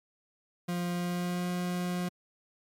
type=tone with pitch glide; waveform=40% pulse; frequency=175.5 to 178.36 Hz; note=F3 to F3; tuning=+9 to +37 cents; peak=-29 dBFS; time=0.68-2.09 s; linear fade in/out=10 ms; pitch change=+28 cents; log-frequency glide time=0.92-1.5 s; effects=MP3 96 kbps